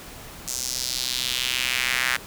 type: tone with high-pass filter sweep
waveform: square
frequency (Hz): 63.2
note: B1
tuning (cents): +41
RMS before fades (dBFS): -26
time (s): 0.47-2.17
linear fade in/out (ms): 10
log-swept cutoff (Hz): 6600 to 1700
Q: 2.2
effects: pink hiss -41 dBFS RMS until 2.26 s